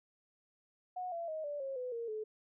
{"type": "tone with pitch steps", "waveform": "sine", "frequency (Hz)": [730, 677.2, 628.2, 582.8, 540.6, 501.5, 465.2, 431.6], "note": ["F#5", "E5", "D#5", "D5", "C#5", "B4", "A#4", "A4"], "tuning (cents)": [-24, 46, 16, -13, -44, 26, -4, -33], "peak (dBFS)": -37, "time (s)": [0.96, 2.24], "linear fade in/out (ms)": 10, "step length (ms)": 160, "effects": []}